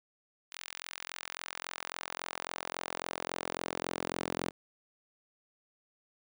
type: tone with high-pass filter sweep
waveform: sawtooth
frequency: 43.65 Hz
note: F1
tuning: in tune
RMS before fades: -40 dBFS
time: 0.51-4.51 s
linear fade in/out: 20 ms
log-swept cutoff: 2400 to 260 Hz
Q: 0.86
effects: none